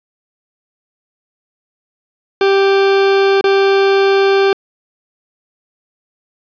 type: tone with dropouts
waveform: 40% pulse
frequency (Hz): 392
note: G4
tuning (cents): 0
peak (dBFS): -8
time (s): 2.41-4.53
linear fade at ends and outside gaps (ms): 2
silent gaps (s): 3.411-3.441
effects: resampled to 11025 Hz + 7-bit